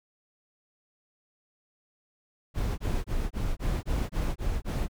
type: noise bursts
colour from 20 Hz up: brown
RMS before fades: -28 dBFS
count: 9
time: 2.54-4.884 s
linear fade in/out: 50 ms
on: 240 ms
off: 23 ms
effects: none